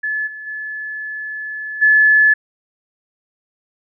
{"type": "tone with level steps", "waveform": "sine", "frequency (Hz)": 1723, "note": "A6", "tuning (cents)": -37, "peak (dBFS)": [-18, -29, -24, -8], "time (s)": [0.03, 2.34], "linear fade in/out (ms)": 10, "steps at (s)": [0.26, 0.46, 1.81], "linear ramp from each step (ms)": 20, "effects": []}